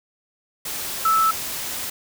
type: tone in noise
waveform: sine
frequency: 1313 Hz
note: E6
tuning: 7 cents flat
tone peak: -15 dBFS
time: 1.05-1.31 s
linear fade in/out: 5 ms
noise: white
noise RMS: -29 dBFS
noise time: 0.65-1.9 s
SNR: +11 dB
effects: none